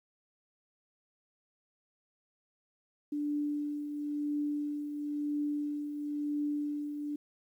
sine tone with tremolo, 293.7 Hz, D4, in tune, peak -29 dBFS, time 3.12-7.16 s, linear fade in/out 5 ms, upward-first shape triangle, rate 0.98 Hz, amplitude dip 55%, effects 11-bit

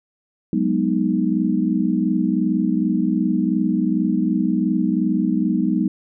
sine chord, G# minor seventh, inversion third, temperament equal, 185 / 207.7 / 246.9 / 311.1 Hz, F#3 / G#3 / B3 / D#4, 0 / 0 / 0 / 0 cents, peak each -22 dBFS, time 0.53-5.88 s, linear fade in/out 2 ms, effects none

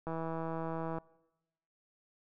click train, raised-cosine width 1 ms, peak -25 dBFS, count 150, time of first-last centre 0.07-0.984 s, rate 163 Hz, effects noise-tail reverb RT60 1.0 s tail -23 dB re dry

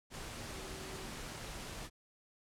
sine tone in noise, 380 Hz, F#4, 46 cents sharp, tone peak -51 dBFS, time 0.49-1.08 s, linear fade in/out 50 ms, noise pink, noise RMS -45 dBFS, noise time 0.1-1.9 s, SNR -9 dB, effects low-pass 10000 Hz 12 dB/octave

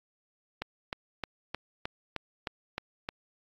click train, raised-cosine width 0.3 ms, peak -17 dBFS, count 9, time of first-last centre 0.62-3.089 s, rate 3.24 Hz, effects AAC 48 kbps

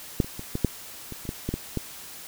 clicks, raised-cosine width 3 ms, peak -7 / -25 / -22 / -14 / -7 / -23 / -27 / -16 / -14 / -14 / -13 dBFS, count 11, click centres 0.202 / 0.245 / 0.394 / 0.554 / 0.647 / 1.123 / 1.253 / 1.291 / 1.49 / 1.54 / 1.773 s, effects white hiss -42 dBFS RMS until 2.27 s

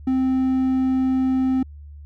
triangle tone, 260.8 Hz, C4, 5 cents flat, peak -15 dBFS, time 0.07-1.63 s, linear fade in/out 5 ms, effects added 73 Hz sine -37 dBFS peak until 2.05 s

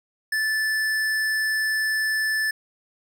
sine tone with tanh clipping, 1750 Hz, A6, 10 cents flat, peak -23 dBFS, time 0.32-2.51 s, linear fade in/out 5 ms, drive 17 dB, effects none

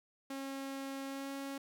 sawtooth tone with pitch glide, 272 to 275 Hz, C#4 to C#4, -33 to -14 cents, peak -36 dBFS, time 0.3-1.58 s, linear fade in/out 5 ms, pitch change +19 cents, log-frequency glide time 1.06-1.31 s, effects none

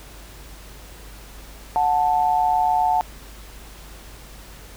sine tone pair together, 733 / 880.1 Hz, F#5 / A5, -16 / 0 cents, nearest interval minor third, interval 316 cents, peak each -19 dBFS, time 1.76-3.01 s, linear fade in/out 0 ms, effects added 50 Hz sine -41 dBFS peak until 4.76 s + pink hiss -44 dBFS RMS until 4.76 s

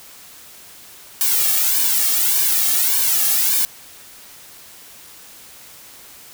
blue noise with flanger, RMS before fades -17 dBFS, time 1.21-3.65 s, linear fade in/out 0 ms, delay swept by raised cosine 1.5 to 2.03 ms, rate 1.7 Hz, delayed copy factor -0.95, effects white hiss -42 dBFS RMS until 6.33 s

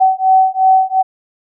sine beating tone pair, 757 / 759.8 Hz, F#5 / F#5, +39 / +46 cents, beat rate 2.8 Hz, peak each -11 dBFS, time 0-1.03 s, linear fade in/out 20 ms, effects none

